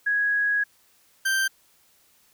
sine / 40% pulse tone pair in turn, 1661.2 / 1568 Hz, G#6 / G6, 0 / 0 cents, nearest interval minor second, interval 100 cents, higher first, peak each -20 dBFS, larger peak neither, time 0.06-0.64 / 1.25-1.48 s, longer first, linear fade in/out 10 ms, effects white hiss -61 dBFS RMS until 2.33 s

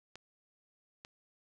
clicks, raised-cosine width 0.2 ms, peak -30 dBFS, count 2, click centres 0.156 / 1.049 s, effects none

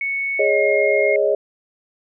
sine tone with pitch glide, 2214 to 2142 Hz, C#7 to C7, -3 to +40 cents, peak -20 dBFS, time 0.01-1.16 s, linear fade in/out 2 ms, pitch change -57 cents, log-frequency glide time 0.41-0.53 s
sine chord, Ab suspended fourth, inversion none, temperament equal, 415.3 / 554.4 / 622.3 Hz, Ab4 / Db5 / Eb5, 0 / 0 / 0 cents, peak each -19 dBFS, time 0.39-1.35 s, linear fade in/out 5 ms
effects none

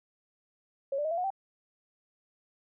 sine tone with pitch steps, 549 / 588.4 / 630.6 / 675.9 / 724.4 / 776.4 Hz, C#5 / D5 / D#5 / E5 / F#5 / G5, -17 / +3 / +23 / +43 / -37 / -17 cents, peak -28 dBFS, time 0.92-1.304 s, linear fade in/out 5 ms, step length 64 ms, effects none

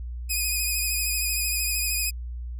5% pulse tone with vibrato, 2490 Hz, D#7, 1 cent sharp, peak -15 dBFS, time 0.29-2.11 s, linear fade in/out 20 ms, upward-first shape sine, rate 13 Hz, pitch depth 37 cents each way, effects added 60 Hz sine -31 dBFS peak until 2.59 s + resampled to 32000 Hz

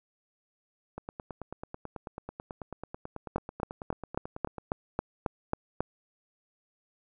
two click trains, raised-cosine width 1 ms, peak -24 / -14 dBFS, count 34 / 10, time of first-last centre 0.98-4.583 / 3.36-5.806 s, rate 9.16 / 3.68 Hz, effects none

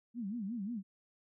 sine tone with vibrato, 216.1 Hz, A3, 31 cents flat, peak -36 dBFS, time 0.14-0.83 s, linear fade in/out 50 ms, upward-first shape sine, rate 5.6 Hz, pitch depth 220 cents each way, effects none

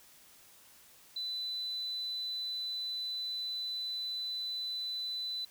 triangle tone, 4000 Hz, B7, 21 cents sharp, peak -31 dBFS, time 1.16-5.45 s, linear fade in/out 5 ms, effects tanh soft clip ceiling -33 dBFS + white hiss -59 dBFS RMS until 5.5 s

